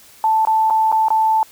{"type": "tone with dropouts", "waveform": "sine", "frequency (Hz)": 880, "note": "A5", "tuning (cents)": 0, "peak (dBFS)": -12, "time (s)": [0.24, 1.43], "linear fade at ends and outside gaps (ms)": 1, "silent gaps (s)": [[0.451, 0.472], [0.7, 0.706], [0.917, 0.925], [1.084, 1.104]], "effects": ["white hiss -46 dBFS RMS until 1.51 s"]}